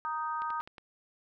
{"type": "harmonic tone", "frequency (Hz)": 311.1, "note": "D#4", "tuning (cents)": 0, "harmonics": [3, 4, 5], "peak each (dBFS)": [-35, -34, -43], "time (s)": [0.05, 0.61], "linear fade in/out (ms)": 0}
{"type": "clicks", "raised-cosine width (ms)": 0.3, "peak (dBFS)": -31, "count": 5, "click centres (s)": [0.42, 0.504, 0.604, 0.675, 0.782]}
{"effects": []}